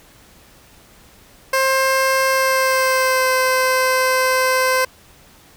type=tone with pitch glide; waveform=15% pulse; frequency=530 to 516.4 Hz; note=C5 to C5; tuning=+22 to -23 cents; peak=-8 dBFS; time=1.53-4.85 s; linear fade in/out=5 ms; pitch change=-45 cents; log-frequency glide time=2.3-3.31 s; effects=pink hiss -48 dBFS RMS until 5.56 s